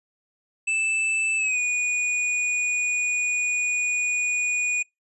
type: tone with pitch glide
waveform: square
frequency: 2637 to 2460 Hz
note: E7 to D#7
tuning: 0 to -20 cents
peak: -22 dBFS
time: 0.67-4.83 s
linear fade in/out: 10 ms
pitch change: -120 cents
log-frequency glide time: 1.37-1.59 s
effects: noise-tail reverb RT60 0.2 s tail -26 dB re dry + resampled to 24000 Hz